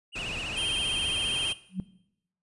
triangle tone with vibrato, 2696 Hz, E7, 38 cents sharp, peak -32 dBFS, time 0.12-1.55 s, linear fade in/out 50 ms, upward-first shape triangle, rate 15 Hz, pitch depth 180 cents each way
pink low-pass noise, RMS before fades -39 dBFS, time 0.15-1.53 s, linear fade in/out 10 ms, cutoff 7100 Hz, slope 12 dB/octave
square tone, 3161 Hz, G7, 14 cents sharp, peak -28 dBFS, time 0.56-1.54 s, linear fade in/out 20 ms
sine tone with exponential growth, 186.4 Hz, F#3, 13 cents sharp, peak -23 dBFS, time 1.69-1.8 s, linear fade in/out 0 ms, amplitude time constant 23 ms
effects noise-tail reverb RT60 0.8 s tail -18 dB re dry + resampled to 24000 Hz

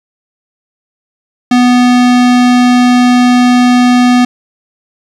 square tone, 246.9 Hz, B3, in tune, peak -5 dBFS, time 1.51-4.25 s, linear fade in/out 5 ms, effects low-pass 6000 Hz 12 dB/octave + 7-bit

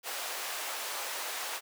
pink high-pass noise, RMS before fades -37 dBFS, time 0.03-1.61 s, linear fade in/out 50 ms, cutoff 620 Hz, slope 12 dB/octave, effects high-pass 400 Hz 12 dB/octave

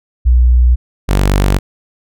sine / sawtooth tone pair in turn, 61.1 / 48.39 Hz, B1 / G1, -18 / -22 cents, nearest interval major third, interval 404 cents, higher first, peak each -5 dBFS, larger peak neither, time 0.25-0.76 / 1.08-1.59 s, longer neither, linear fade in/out 20 ms, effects none

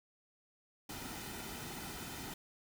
pink noise with comb filter, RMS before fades -45 dBFS, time 0.89-2.34 s, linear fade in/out 5 ms, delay 1.8 ms, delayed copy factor -0.55, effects none

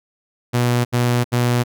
sawtooth tone bursts, 121.5 Hz, B2, 28 cents flat, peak -11 dBFS, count 3, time 0.53-1.638 s, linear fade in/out 20 ms, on 320 ms, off 74 ms, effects none

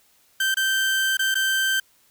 30% pulse tone with dropouts, 1558 Hz, G6, 11 cents flat, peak -17 dBFS, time 0.4-1.8 s, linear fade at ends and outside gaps 5 ms, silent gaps 0.544-0.569 / 1.171-1.192 / 1.344-1.353 s, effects white hiss -60 dBFS RMS until 2.1 s

